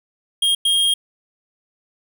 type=tone bursts at uneven times; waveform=square; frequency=3238 Hz; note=G#7; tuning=45 cents flat; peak=-15 dBFS; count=2; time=0.42-0.55 / 0.65-0.94 s; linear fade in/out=5 ms; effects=none